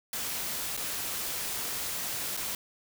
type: noise with dropouts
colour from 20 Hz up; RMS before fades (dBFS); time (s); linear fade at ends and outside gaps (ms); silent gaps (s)
white; -34; 0.13-2.55; 2; 0.768-0.774 / 2.368-2.373
effects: none